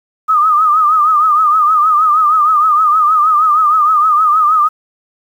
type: tone with vibrato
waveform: sine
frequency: 1236 Hz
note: D#6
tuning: 12 cents flat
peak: -7 dBFS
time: 0.28-4.69 s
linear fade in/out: 20 ms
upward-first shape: triangle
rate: 6.4 Hz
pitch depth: 100 cents each way
effects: 7-bit